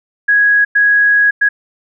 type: tone bursts at uneven times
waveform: sine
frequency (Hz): 1661.2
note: G#6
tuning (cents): 0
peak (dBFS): -7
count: 3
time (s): 0.28-0.65 / 0.75-1.31 / 1.41-1.49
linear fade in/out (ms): 10
effects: none